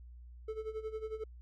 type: tone with tremolo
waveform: triangle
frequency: 436.9 Hz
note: A4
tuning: 12 cents flat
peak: -33 dBFS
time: 0.48-1.24 s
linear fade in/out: 5 ms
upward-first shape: sine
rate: 11 Hz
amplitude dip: 80%
effects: added 60 Hz sine -49 dBFS peak until 1.41 s